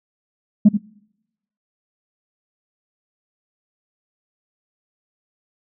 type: tone with echo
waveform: sine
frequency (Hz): 209.7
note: G#3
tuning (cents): +17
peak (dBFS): -4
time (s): 0.65-0.69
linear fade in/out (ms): 10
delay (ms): 84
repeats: 1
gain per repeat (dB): -10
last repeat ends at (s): 0.774
effects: noise-tail reverb RT60 0.9 s tail -25 dB re dry + tanh soft clip ceiling -3 dBFS